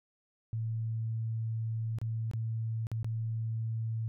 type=tone with dropouts; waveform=sine; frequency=112.4 Hz; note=A2; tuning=37 cents sharp; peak=-31 dBFS; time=0.53-4.08 s; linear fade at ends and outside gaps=0 ms; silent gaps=1.986-2.015 / 2.313-2.335 / 2.869-2.916 / 3.03-3.045 s; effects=none